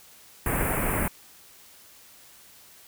pink band-stop noise, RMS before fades -26 dBFS, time 0.46-1.08 s, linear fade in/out 2 ms, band 2500 to 8700 Hz, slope 48 dB/octave, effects white hiss -52 dBFS RMS until 2.87 s

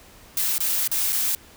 blue noise with dropouts, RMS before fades -23 dBFS, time 0.37-1.35 s, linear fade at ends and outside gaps 1 ms, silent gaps 0.581-0.604 / 0.876-0.915 / 1.123-1.128 s, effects pink hiss -49 dBFS RMS until 1.56 s

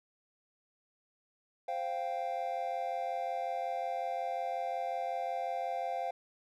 triangle chord, C suspended fourth, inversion none, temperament equal, 523.3 / 698.5 / 784 Hz, C5 / F5 / G5, 0 / 0 / 0 cents, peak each -38 / -34 / -36 dBFS, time 1.68-6.11 s, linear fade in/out 5 ms, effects none

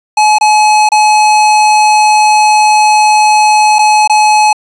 square tone with dropouts, 851 Hz, G#5, 42 cents sharp, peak -5 dBFS, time 0.17-4.53 s, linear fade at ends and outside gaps 5 ms, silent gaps 0.385-0.41 / 0.89-0.918 / 3.786-3.79 / 4.076-4.096 s, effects resampled to 22050 Hz + 7-bit

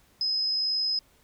sine tone with amplitude modulation, 5080 Hz, D#8, 35 cents sharp, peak -23 dBFS, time 0.21-0.99 s, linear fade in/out 2 ms, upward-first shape sine, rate 61.5 Hz, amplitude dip 25%, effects pink hiss -62 dBFS RMS until 1.23 s

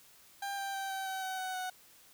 30% pulse tone with pitch steps, 796 / 787.8 / 779.6 / 771.6 / 763.6 / 755.7 / 747.9 / 740.1 Hz, G5 / G5 / G5 / G5 / G5 / F#5 / F#5 / F#5, +26 / +8 / -10 / -28 / -46 / +36 / +18 / 0 cents, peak -33 dBFS, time 0.42-1.7 s, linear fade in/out 5 ms, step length 160 ms, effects white hiss -60 dBFS RMS until 2.13 s

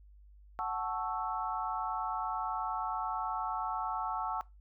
sine chord, F# minor seventh, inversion none, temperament equal, 740 / 880 / 1108.7 / 1318.5 Hz, F#5 / A5 / C#6 / E6, 0 / 0 / 0 / 0 cents, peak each -38 / -37 / -39 / -38 dBFS, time 0.59-4.41 s, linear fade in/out 0 ms, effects noise-tail reverb RT60 0.2 s tail -20 dB re dry + added 50 Hz sine -54 dBFS peak until 4.6 s

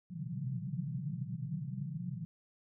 pink band-pass noise, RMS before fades -39 dBFS, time 0.1-2.25 s, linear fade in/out 0 ms, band 120 to 190 Hz, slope 96 dB/octave, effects none

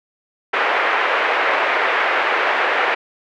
white band-pass noise, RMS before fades -18 dBFS, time 0.53-2.95 s, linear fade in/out 10 ms, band 420 to 2200 Hz, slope 24 dB/octave, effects none

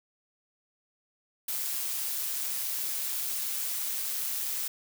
blue noise with amplitude modulation, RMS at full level -31 dBFS, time 1.48-4.68 s, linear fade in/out 5 ms, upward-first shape sine, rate 134 Hz, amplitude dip 30%, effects none

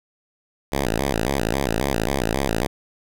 5% pulse tone with vibrato, 61.74 Hz, B1, in tune, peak -9 dBFS, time 0.72-2.67 s, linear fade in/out 5 ms, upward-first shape square, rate 3.7 Hz, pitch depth 200 cents each way, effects none

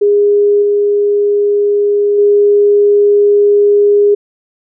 sine tone with level steps, 409.9 Hz, G#4, 23 cents flat, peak -6 / -8 / -5 dBFS, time 0.01-4.15 s, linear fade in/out 10 ms, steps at 0.62 / 2.18 s, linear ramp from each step 5 ms, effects none

